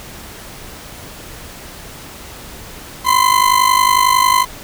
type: ring-modulated tone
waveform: 40% pulse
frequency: 1026 Hz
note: C6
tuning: 34 cents flat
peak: -6 dBFS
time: 3.04-4.46 s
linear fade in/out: 50 ms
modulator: 25.5 Hz
effects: pink hiss -34 dBFS RMS until 4.63 s